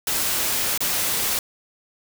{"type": "noise with dropouts", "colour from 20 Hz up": "white", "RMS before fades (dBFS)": -23, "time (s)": [0.07, 1.39], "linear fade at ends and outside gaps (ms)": 2, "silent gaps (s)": [0.777, 0.805], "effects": []}